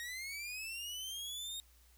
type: linear sweep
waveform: sawtooth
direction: up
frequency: 1864.7 to 3729 Hz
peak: -38 dBFS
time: 0-1.6 s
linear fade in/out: 0 ms
effects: added 60 Hz sine -63 dBFS peak until 1.97 s + white hiss -68 dBFS RMS until 1.97 s